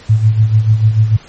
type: tone with tremolo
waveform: sine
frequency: 109.2 Hz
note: A2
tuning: 13 cents flat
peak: -4 dBFS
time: 0.09-1.17 s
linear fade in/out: 10 ms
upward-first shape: sine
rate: 6.8 Hz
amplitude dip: 70%
effects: pink hiss -39 dBFS RMS until 1.28 s + MP3 32 kbps